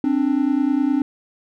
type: tone pair together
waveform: triangle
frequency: 265.1 / 294.9 Hz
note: C4 / D4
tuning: +23 / +7 cents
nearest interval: major second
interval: 184 cents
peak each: -17 dBFS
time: 0.04-1.02 s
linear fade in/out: 2 ms
effects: none